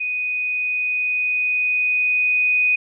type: tone with level ramp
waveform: sine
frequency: 2489 Hz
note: D#7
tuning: in tune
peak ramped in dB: -21 to -14 dBFS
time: 0-2.76 s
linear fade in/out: 10 ms
effects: none